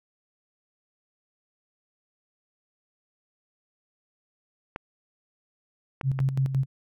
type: clicks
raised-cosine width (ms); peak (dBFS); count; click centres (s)
0.5; -18; 3; 4.761 / 6.012 / 6.19
type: tone with tremolo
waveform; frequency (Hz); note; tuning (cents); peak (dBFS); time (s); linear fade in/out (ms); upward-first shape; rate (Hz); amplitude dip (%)
sine; 134.1; C3; +43; -20; 6.03-6.66; 50; square; 5.8; 60
effects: none